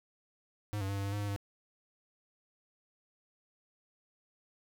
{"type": "tone with pitch steps", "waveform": "square", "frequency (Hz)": [104.4, 96.8, 99.5, 98.9, 99.6, 103.1, 102.3, 100.3], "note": ["G#2", "G2", "G2", "G2", "G2", "G#2", "G#2", "G2"], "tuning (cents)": [10, -21, 26, 16, 28, -12, -26, 40], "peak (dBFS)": -34, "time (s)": [0.73, 1.362], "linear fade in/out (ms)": 0, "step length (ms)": 79, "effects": []}